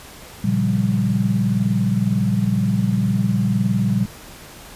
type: chord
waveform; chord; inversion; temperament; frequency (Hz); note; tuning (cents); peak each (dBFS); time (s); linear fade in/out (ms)
sine; G half-diminished seventh; first; equal with one note detuned; 116.54 / 138.59 / 176.44 / 196; Bb2 / Db3 / F3 / G3; 0 / 0 / +18 / 0; -21 / -25 / -23 / -19; 0.44-4.06; 5
effects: pink hiss -40 dBFS RMS until 4.75 s + resampled to 32000 Hz